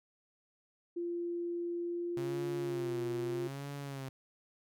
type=tone with pitch glide; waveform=sine; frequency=345.2 to 352.7 Hz; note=F4 to F4; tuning=-20 to +17 cents; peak=-34 dBFS; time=0.96-3.48 s; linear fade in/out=10 ms; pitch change=+37 cents; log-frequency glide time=1.8-3.05 s
type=tone with vibrato; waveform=sawtooth; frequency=133.3 Hz; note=C3; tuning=33 cents sharp; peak=-36 dBFS; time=2.17-4.09 s; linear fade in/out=2 ms; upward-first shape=sine; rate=0.8 Hz; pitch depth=110 cents each way
effects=none